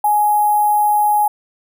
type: tone with sample-and-hold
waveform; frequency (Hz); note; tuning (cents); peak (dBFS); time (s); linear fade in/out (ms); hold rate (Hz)
sine; 836; G#5; +11; -11; 0.04-1.28; 5; 11025
effects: none